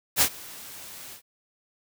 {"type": "noise with ADSR envelope", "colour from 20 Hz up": "white", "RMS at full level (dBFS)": -18, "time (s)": [0.16, 1.22], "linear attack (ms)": 55, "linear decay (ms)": 72, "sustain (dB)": -24, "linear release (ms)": 89, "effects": []}